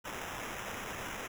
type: noise with sample-and-hold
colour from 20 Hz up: white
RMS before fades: -41 dBFS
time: 0.04-1.28 s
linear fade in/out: 20 ms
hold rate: 4410 Hz
effects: none